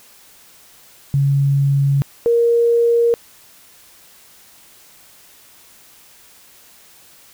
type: tone pair in turn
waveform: sine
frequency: 139.4 / 468.9 Hz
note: C#3 / A#4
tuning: +10 / +10 cents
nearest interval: octave + major sixth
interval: 2100 cents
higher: second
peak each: -12 / -11 dBFS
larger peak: second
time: 1.14-2.02 / 2.26-3.14 s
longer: neither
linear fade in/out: 0 ms
effects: white hiss -47 dBFS RMS until 7.33 s